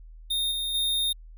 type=tone with level steps; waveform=square; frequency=3680 Hz; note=A#7; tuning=23 cents flat; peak=-25 / -28 / -24 dBFS; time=0.3-1.13 s; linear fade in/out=10 ms; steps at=0.51 / 0.74 s; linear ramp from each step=10 ms; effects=added 40 Hz sine -43 dBFS peak until 1.37 s